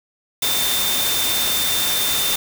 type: tone in noise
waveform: sine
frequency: 3591 Hz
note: A7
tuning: 35 cents sharp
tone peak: -22 dBFS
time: 0.42-2.36 s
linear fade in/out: 5 ms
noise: white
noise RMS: -21 dBFS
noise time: 0.42-2.36 s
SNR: -4 dB
effects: none